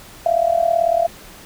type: tone with amplitude modulation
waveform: sine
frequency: 675 Hz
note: E5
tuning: 41 cents sharp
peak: -10 dBFS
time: 0.26-1.07 s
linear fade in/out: 2 ms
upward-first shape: sine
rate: 38.1 Hz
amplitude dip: 85%
effects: pink hiss -41 dBFS RMS until 1.45 s